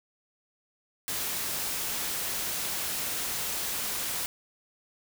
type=noise; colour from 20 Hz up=white; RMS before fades=-32 dBFS; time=1.08-4.26 s; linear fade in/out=0 ms; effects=none